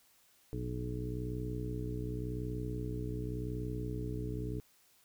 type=harmonic tone with a mistuned harmonic; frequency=60.9 Hz; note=B1; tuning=24 cents flat; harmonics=1 / 2 / 3 / 4 / 5 / 6 / 7; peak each=-41 / -39 / -46 / -49 / -43 / -52 / -44 dBFS; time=0.53-4.6 s; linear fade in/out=0 ms; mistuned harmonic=1; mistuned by=-140 cents; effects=white hiss -67 dBFS RMS until 5.04 s